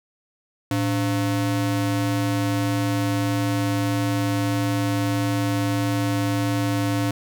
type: ring-modulated tone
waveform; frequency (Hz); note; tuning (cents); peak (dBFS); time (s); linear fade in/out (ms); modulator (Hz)
square; 201.3; G3; +46; -18; 0.71-7.11; 2; 89
effects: 10-bit